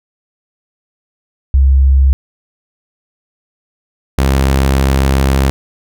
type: tone pair in turn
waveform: sine / sawtooth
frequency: 67.3 / 67.3 Hz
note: C2 / C2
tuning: +49 / +49 cents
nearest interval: unison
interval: 0 cents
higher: neither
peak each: -5 dBFS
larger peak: neither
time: 1.54-2.13 / 4.18-5.5 s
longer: second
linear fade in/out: 0 ms
effects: none